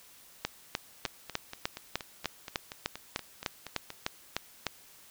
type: two click trains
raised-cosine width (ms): 0.2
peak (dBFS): -22 / -12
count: 13 / 15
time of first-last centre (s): 1.06-3.904 / 0.45-4.667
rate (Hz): 4.22 / 3.32
effects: white hiss -56 dBFS RMS until 5.1 s